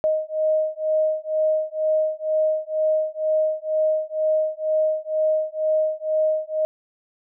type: beating tone pair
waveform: sine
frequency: 622.3 / 624.4 Hz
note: D#5 / D#5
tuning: 0 / +6 cents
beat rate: 2.1 Hz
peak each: -22 dBFS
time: 0.04-6.65 s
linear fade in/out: 0 ms
effects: none